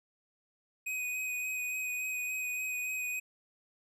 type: tone with vibrato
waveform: square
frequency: 2503 Hz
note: D#7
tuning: 10 cents sharp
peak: -34 dBFS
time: 0.86-3.2 s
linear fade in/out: 10 ms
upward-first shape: sine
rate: 3.5 Hz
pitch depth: 16 cents each way
effects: none